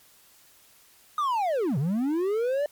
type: linear two-way sweep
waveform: triangle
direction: down then up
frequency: 1245 to 125 to 598 Hz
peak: -21 dBFS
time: 1.18-2.66 s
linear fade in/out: 2 ms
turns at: 1.78 s
effects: white hiss -57 dBFS RMS until 2.71 s + MP3 96 kbps